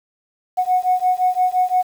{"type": "beating tone pair", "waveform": "sine", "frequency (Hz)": [731, 736.8], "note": ["F#5", "F#5"], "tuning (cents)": [-21, -7], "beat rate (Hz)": 5.8, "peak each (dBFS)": -17, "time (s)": [0.57, 1.83], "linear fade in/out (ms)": 20, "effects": ["tanh soft clip ceiling -8 dBFS", "7-bit"]}